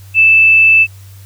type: tone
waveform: sine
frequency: 2637 Hz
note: E7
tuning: in tune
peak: -4 dBFS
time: 0.14-0.87 s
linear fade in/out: 50 ms
effects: added 97 Hz sine -33 dBFS peak until 1.25 s + white hiss -45 dBFS RMS until 1.25 s